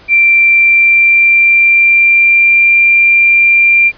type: tone with pitch glide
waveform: sine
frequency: 2356 to 2377 Hz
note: D7 to D7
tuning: +5 to +20 cents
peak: -4 dBFS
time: 0.08-3.92 s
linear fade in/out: 50 ms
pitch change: +15 cents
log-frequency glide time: 0.5-2.73 s
effects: pink hiss -40 dBFS RMS until 3.97 s + resampled to 11025 Hz